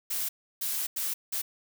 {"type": "noise bursts at uneven times", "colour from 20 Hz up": "blue", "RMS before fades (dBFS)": -31, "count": 4, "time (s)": [[0.1, 0.29], [0.61, 0.87], [0.96, 1.14], [1.32, 1.42]], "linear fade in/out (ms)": 10, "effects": []}